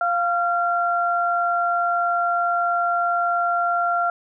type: tone pair together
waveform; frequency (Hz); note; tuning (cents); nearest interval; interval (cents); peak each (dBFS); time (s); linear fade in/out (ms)
sine; 698.5 / 1375.4; F5 / F6; 0 / -27; octave; 1173; -21; 0.01-4.1; 2
effects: none